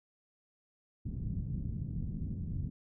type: low-pass noise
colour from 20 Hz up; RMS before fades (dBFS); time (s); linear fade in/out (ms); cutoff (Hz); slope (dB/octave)
white; -37; 1.05-2.7; 10; 180; 24
effects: none